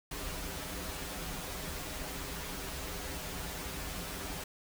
pink noise with comb filter, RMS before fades -40 dBFS, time 0.11-4.44 s, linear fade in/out 5 ms, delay 8.8 ms, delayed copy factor -0.95, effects none

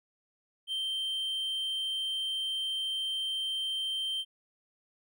triangle tone, 3133 Hz, G7, 2 cents flat, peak -29 dBFS, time 0.67-4.25 s, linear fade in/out 50 ms, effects none

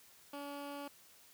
15% pulse tone with notch filter, 285 Hz, C#4, 48 cents sharp, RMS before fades -45 dBFS, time 0.33-0.88 s, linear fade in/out 5 ms, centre 6800 Hz, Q 1.1, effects white hiss -62 dBFS RMS until 1.33 s + high-pass 60 Hz 12 dB/octave

